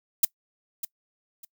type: noise with echo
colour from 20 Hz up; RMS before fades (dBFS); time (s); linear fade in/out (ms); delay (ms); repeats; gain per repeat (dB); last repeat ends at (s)
violet; -17; 0.23-0.25; 5; 600; 2; -13; 1.45
effects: noise-tail reverb RT60 0.1 s tail -23 dB re dry